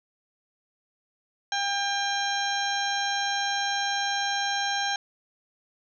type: harmonic tone with a mistuned harmonic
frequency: 800 Hz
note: G5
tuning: 35 cents sharp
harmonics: 1 / 2 / 3 / 4 / 5 / 7 / 8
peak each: -29 / -30 / -39 / -34 / -33 / -37 / -38 dBFS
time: 1.52-4.96 s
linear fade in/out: 2 ms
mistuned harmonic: 7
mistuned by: -17 cents
effects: none